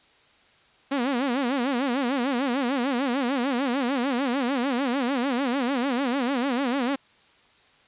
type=tone with vibrato; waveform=sawtooth; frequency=259.3 Hz; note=C4; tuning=15 cents flat; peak=-19 dBFS; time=0.91-6.96 s; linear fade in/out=10 ms; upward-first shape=sine; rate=6.7 Hz; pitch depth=170 cents each way; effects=white hiss -58 dBFS RMS until 7.87 s + resampled to 8000 Hz